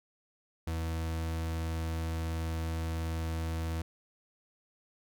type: tone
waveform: 40% pulse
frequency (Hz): 81.4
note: E2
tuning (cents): -21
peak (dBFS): -31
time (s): 0.67-3.82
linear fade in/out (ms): 5
effects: none